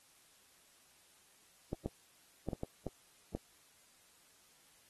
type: clicks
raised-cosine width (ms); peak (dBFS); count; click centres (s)
2; -24; 7; 1.731 / 1.86 / 2.487 / 2.532 / 2.634 / 2.867 / 3.35
effects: white hiss -66 dBFS RMS until 4.89 s + AAC 32 kbps

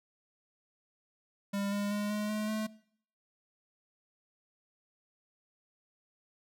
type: tone with pitch steps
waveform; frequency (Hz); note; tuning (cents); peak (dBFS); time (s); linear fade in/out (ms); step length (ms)
square; 200.2 / 203.3 / 206.5 / 209.8 / 213.1 / 216.4; G3 / G#3 / G#3 / G#3 / G#3 / A3; +37 / -37 / -10 / +18 / +45 / -29; -32; 1.53-2.67; 10; 190
effects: noise-tail reverb RT60 0.6 s tail -21 dB re dry

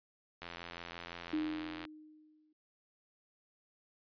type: click train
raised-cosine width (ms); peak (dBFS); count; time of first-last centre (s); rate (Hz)
0.3; -28; 124; 0.42-1.852; 85.9
type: tone with exponential decay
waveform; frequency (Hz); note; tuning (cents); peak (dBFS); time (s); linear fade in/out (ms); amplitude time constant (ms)
sine; 307.9; D#4; -18; -30; 1.33-2.53; 5; 260
effects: resampled to 11025 Hz

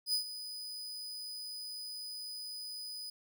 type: tone with ADSR envelope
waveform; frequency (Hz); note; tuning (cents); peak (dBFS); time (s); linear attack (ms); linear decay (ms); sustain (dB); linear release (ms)
40% pulse; 4978; D#8; 0; -27; 0.06-3.1; 75; 100; -13; 5
effects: none

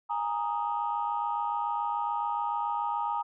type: chord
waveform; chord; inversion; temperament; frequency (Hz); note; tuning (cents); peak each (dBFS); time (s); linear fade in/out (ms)
sine; Ab suspended second; none; equal with one note detuned; 825.3 / 932.3 / 1244.5; Ab5 / Bb5 / Eb6; -11 / 0 / 0; -32 / -30 / -34; 0.09-3.23; 20
effects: tanh soft clip ceiling -19 dBFS

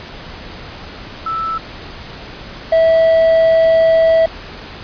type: tone pair in turn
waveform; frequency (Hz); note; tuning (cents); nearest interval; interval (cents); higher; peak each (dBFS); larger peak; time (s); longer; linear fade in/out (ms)
sine / triangle; 1318.5 / 652.4; E6 / E5; 0 / -18; octave; 1218; first; -17 / -6; second; 1.26-1.58 / 2.72-4.26; second; 5
effects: pink hiss -32 dBFS RMS until 4.83 s + resampled to 11025 Hz

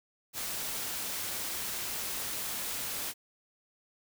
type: noise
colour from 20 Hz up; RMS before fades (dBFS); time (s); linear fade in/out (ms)
white; -36; 0.33-3.14; 50
effects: none

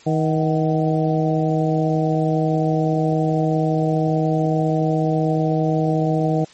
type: harmonic tone with a mistuned harmonic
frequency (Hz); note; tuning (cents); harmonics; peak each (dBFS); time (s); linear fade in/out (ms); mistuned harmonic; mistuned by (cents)
158.2; D#3; +29; 1 / 2 / 3 / 4 / 5; -19 / -22 / -24 / -25 / -26; 0.06-6.45; 10; 5; -77
effects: white hiss -47 dBFS RMS until 6.53 s + MP3 32 kbps

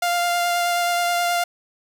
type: tone with vibrato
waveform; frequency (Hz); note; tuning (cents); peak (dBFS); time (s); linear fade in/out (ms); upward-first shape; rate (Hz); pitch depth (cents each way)
sawtooth; 698.5; F5; 0; -15; 0.02-1.44; 5; sine; 9.4; 11
effects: none

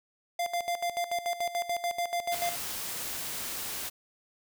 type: tone with tremolo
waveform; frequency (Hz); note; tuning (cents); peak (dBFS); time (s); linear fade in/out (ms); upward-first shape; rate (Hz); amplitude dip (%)
square; 695; F5; -9; -28; 0.39-2.56; 5; square; 6.9; 75
type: noise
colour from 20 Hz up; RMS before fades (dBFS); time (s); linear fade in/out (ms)
white; -36; 2.31-3.9; 20
effects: none

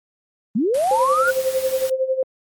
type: linear sweep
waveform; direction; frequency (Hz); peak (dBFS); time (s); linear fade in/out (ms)
sine; up; 185 to 1489; -16; 0.55-1.31; 10
type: noise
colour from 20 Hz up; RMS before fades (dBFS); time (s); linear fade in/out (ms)
white; -33; 0.74-1.9; 5
type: tone with tremolo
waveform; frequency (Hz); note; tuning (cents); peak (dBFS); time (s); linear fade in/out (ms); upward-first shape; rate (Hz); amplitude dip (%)
sine; 523.3; C5; 0; -15; 0.91-2.23; 2; sine; 11; 75
effects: Opus 32 kbps

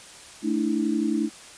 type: chord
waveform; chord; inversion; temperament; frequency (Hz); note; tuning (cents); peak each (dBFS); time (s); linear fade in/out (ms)
sine; A suspended fourth; none; equal with one note detuned; 220 / 293.7 / 325.1; A3 / D4 / E4; 0 / 0 / -24; -26; 0.42-1.3; 50
effects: white hiss -45 dBFS RMS until 1.57 s + resampled to 22050 Hz

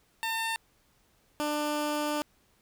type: tone pair in turn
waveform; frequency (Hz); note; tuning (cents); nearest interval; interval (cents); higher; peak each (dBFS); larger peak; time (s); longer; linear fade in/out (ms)
15% pulse; 902 / 297.6; A5 / D4; +43 / +23; octave + perfect fifth; 1920; first; -23 / -22; second; 0.23-0.56 / 1.4-2.22; second; 0
effects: pink hiss -67 dBFS RMS until 2.61 s

